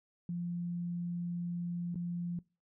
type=tone with dropouts; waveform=sine; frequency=173.7 Hz; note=F3; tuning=9 cents flat; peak=-34 dBFS; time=0.29-2.39 s; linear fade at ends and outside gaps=2 ms; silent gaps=1.945-1.956 s; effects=noise-tail reverb RT60 0.3 s tail -23 dB re dry